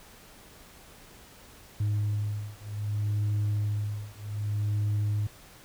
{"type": "beating tone pair", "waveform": "sine", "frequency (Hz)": [104, 104.64], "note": ["G#2", "G#2"], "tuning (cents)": [3, 14], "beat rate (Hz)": 0.64, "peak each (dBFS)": -28, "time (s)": [1.8, 5.27], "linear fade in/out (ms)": 5, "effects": ["tanh soft clip ceiling -23 dBFS", "pink hiss -52 dBFS RMS until 5.64 s"]}